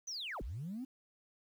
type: linear two-way sweep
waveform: sine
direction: down then up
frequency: 6250 to 36.46 to 271.4 Hz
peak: -38 dBFS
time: 0.07-0.85 s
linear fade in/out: 10 ms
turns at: 0.42 s
effects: tanh soft clip ceiling -36 dBFS + 11-bit